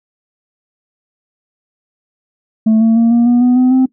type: tone with pitch steps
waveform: sine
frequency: 220 / 225.3 / 230.7 / 236.2 / 241.9 / 247.7 / 253.6 / 259.7 Hz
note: A3 / A3 / A#3 / A#3 / B3 / B3 / B3 / C4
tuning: 0 / +41 / -18 / +23 / -36 / +5 / +46 / -13 cents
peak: -4 dBFS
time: 2.66-3.86 s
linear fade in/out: 10 ms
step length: 150 ms
effects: noise-tail reverb RT60 0.1 s tail -19 dB re dry + tanh soft clip ceiling -6 dBFS